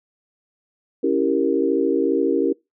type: chord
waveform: sine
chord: C# diminished seventh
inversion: none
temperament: equal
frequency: 277.2 / 329.6 / 392 / 466.2 Hz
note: C#4 / E4 / G4 / Bb4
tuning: 0 / 0 / 0 / 0 cents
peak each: -22 dBFS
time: 1.03-2.53 s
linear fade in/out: 10 ms
effects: noise-tail reverb RT60 0.2 s tail -23 dB re dry